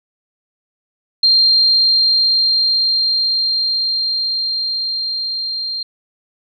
sine tone with level ramp, 4186 Hz, C8, in tune, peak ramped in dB -8 to -20 dBFS, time 1.23-5.83 s, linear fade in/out 5 ms, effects none

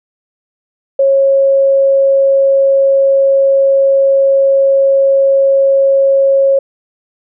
sine tone, 546 Hz, C#5, 26 cents flat, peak -6 dBFS, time 0.99-6.59 s, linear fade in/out 5 ms, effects none

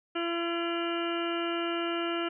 harmonic tone with a mistuned harmonic, 339.3 Hz, F4, 50 cents flat, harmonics 1 / 2 / 3 / 4 / 5 / 6 / 7 / 8 / 9, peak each -31 / -37 / -44 / -36 / -43 / -48 / -42 / -39 / -44 dBFS, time 0.15-2.29 s, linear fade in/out 10 ms, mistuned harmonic 8, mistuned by +69 cents, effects none

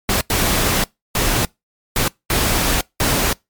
pink noise bursts at uneven times, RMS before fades -17 dBFS, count 6, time 0.09-0.21 / 0.3-0.84 / 1.15-1.45 / 1.96-2.08 / 2.3-2.81 / 3-3.33 s, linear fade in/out 2 ms, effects noise-tail reverb RT60 0.2 s tail -25 dB re dry + MP3 96 kbps

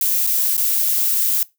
violet noise with dropouts, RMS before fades -18 dBFS, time 0.01-1.43 s, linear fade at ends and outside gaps 2 ms, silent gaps 0.266-0.272 / 0.568-0.577 s, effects noise-tail reverb RT60 0.2 s tail -20 dB re dry

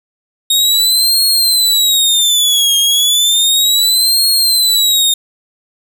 sawtooth tone with vibrato, 3729 Hz, A#7, in tune, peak -6 dBFS, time 0.5-5.14 s, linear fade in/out 5 ms, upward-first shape triangle, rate 0.33 Hz, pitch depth 250 cents each way, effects none

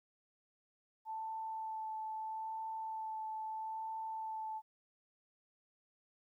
sine tone with vibrato, 880 Hz, A5, in tune, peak -39 dBFS, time 1.05-4.62 s, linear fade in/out 50 ms, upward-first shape sine, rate 0.77 Hz, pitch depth 12 cents each way, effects 13-bit

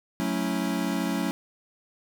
square chord, F# minor seventh, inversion none, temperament equal with one note detuned, 184.36 / 220 / 277.2 / 329.6 Hz, F#3 / A3 / C#4 / E4, -6 / 0 / 0 / 0 cents, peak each -31 / -32 / -31 / -34 dBFS, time 0.2-1.31 s, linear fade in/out 0 ms, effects none

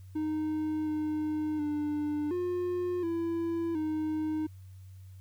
triangle tone with pitch steps, 308.9 / 306 / 297.3 / 357.2 / 334.5 / 310 Hz, D#4 / D#4 / D4 / F4 / E4 / D#4, -12 / -29 / +21 / +39 / +25 / -6 cents, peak -27 dBFS, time 0.15-4.47 s, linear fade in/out 10 ms, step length 720 ms, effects added 94 Hz sine -46 dBFS peak until 5.2 s + white hiss -68 dBFS RMS until 5.2 s

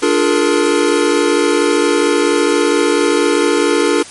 square chord, Bb dominant seventh, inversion first, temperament equal with one note detuned, 293.7 / 349.2 / 421.8 / 466.2 Hz, D4 / F4 / Ab4 / Bb4, 0 / 0 / +27 / 0 cents, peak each -17 dBFS, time 0.02-4.03 s, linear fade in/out 10 ms, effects white hiss -33 dBFS RMS until 4.1 s + MP3 48 kbps

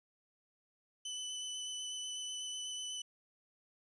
25% pulse tone with vibrato, 3005 Hz, F#7, 26 cents sharp, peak -36 dBFS, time 1.05-3.02 s, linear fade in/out 5 ms, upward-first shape square, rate 8.1 Hz, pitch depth 11 cents each way, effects resampled to 22050 Hz

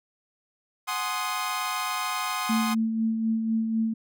sawtooth chord, Ab dominant seventh, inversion third, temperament equal with one note detuned, 740 / 838.8 / 1046.5 / 1244.5 Hz, Gb5 / Ab5 / C6 / Eb6, 0 / +17 / 0 / 0 cents, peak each -31 / -33 / -27 / -28 dBFS, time 0.87-2.75 s, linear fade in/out 20 ms
sine tone with tremolo, 223.5 Hz, A3, 27 cents sharp, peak -21 dBFS, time 2.49-3.94 s, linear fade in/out 10 ms, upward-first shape sine, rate 4 Hz, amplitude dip 40%
effects none

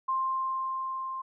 sine tone with level ramp, 1053 Hz, C6, 11 cents sharp, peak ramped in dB -25 to -33 dBFS, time 0.08-1.22 s, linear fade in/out 10 ms, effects none

